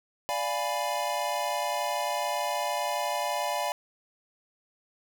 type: chord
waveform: square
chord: D diminished seventh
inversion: none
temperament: equal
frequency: 587.3 / 698.5 / 830.6 / 987.8 Hz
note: D5 / F5 / Ab5 / Cb6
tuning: 0 / 0 / 0 / 0 cents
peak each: -34 dBFS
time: 0.29-3.72 s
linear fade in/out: 0 ms
effects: none